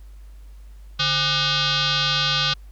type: tone with frequency modulation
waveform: sine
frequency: 146.83 Hz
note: D3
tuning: in tune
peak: -18 dBFS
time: 0.99-2.54 s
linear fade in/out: 10 ms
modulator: 674 Hz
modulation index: 6.7
effects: added 50 Hz sine -39 dBFS peak until 2.71 s + pink hiss -60 dBFS RMS until 2.71 s